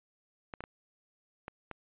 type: clicks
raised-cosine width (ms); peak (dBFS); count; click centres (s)
0.5; -25; 5; 0.538 / 0.606 / 0.639 / 1.481 / 1.713
effects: resampled to 8000 Hz